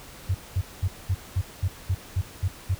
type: tone bursts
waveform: sine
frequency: 92.6 Hz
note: F#2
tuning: 2 cents sharp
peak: -20 dBFS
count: 10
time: 0.29-2.75 s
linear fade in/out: 10 ms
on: 57 ms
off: 210 ms
effects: pink hiss -45 dBFS RMS until 2.79 s